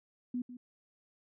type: tone with echo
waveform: sine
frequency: 246.9 Hz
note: B3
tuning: in tune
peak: -32 dBFS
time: 0.34-0.42 s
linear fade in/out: 5 ms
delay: 150 ms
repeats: 1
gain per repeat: -12 dB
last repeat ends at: 0.57 s
effects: none